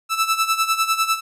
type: tone with tremolo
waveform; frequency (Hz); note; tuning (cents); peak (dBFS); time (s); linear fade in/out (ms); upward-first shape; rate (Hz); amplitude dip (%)
sawtooth; 1318.5; E6; 0; -11; 0.09-1.21; 50; sine; 10; 75
effects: resampled to 32000 Hz